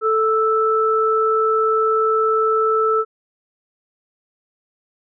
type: tone pair together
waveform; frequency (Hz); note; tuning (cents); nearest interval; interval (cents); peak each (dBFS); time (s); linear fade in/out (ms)
sine; 440 / 1318.5; A4 / E6; 0 / 0; octave + perfect fifth; 1900; -17; 0.01-3.05; 50
effects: none